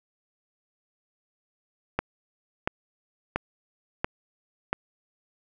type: click train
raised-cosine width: 0.5 ms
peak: -9 dBFS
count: 5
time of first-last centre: 1.99-4.73 s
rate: 1.46 Hz
effects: none